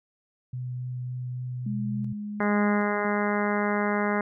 sine tone with vibrato, 125.3 Hz, B2, 25 cents sharp, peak -30 dBFS, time 0.53-2.13 s, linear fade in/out 5 ms, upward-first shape triangle, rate 3.6 Hz, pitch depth 10 cents each way
sine tone with tremolo, 207.7 Hz, G#3, in tune, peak -28 dBFS, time 1.66-3.05 s, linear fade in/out 5 ms, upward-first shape square, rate 1.3 Hz, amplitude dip 30%
harmonic tone, 206.4 Hz, G#3, 10 cents flat, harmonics 1 / 2 / 3 / 4 / 5 / 6 / 7 / 8 / 9 / 10, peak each -27 / -30 / -32 / -33 / -34 / -35 / -35 / -36 / -37 / -37 dBFS, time 2.4-4.21 s, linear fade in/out 2 ms
effects none

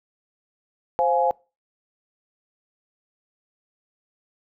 sine chord, F minor, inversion second, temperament just, 523.8 / 698.5 / 838.1 Hz, C5 / F5 / Ab5, +2 / 0 / +16 cents, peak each -22 / -23 / -21 dBFS, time 0.99-1.31 s, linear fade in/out 0 ms, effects noise-tail reverb RT60 0.3 s tail -24 dB re dry

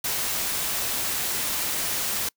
white noise, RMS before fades -27 dBFS, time 0.04-2.29 s, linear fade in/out 5 ms, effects noise-tail reverb RT60 0.1 s tail -26 dB re dry

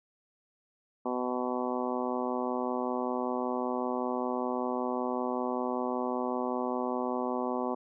harmonic tone, 125.2 Hz, B2, 24 cents sharp, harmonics 2 / 3 / 4 / 5 / 6 / 7 / 8 / 9, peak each -34 / -36 / -37 / -38 / -39 / -39 / -40 / -41 dBFS, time 1.05-7.75 s, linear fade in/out 10 ms, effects none

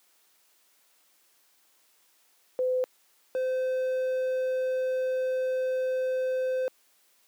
sine / triangle tone pair in turn, 509 / 515.2 Hz, C5 / C5, -48 / -27 cents, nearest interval unison, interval 21 cents, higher second, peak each -23 dBFS, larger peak neither, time 2.59-2.84 / 3.35-6.68 s, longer second, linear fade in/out 0 ms, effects white hiss -65 dBFS RMS until 7.27 s + high-pass 300 Hz 12 dB/octave

